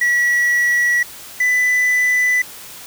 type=tone pair in turn; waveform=triangle; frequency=1935 / 1992.9 Hz; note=B6 / B6; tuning=-36 / +15 cents; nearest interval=minor second; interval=51 cents; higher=second; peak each=-11 dBFS; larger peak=neither; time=0.01-1.03 / 1.4-2.42 s; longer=neither; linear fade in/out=5 ms; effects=white hiss -36 dBFS RMS until 2.86 s